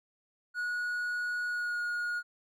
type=tone with pitch glide; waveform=triangle; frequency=1457 to 1438.6 Hz; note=F#6 to F#6; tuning=-27 to -49 cents; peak=-29 dBFS; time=0.54-2.23 s; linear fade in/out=50 ms; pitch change=-22 cents; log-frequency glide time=1.47-1.8 s; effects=none